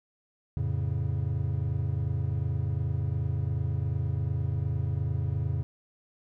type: chord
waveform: triangle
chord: F augmented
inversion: none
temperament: equal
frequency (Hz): 87.31 / 110 / 138.59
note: F2 / A2 / C#3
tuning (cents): 0 / 0 / 0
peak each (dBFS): -29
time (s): 0.57-5.63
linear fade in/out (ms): 0
effects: none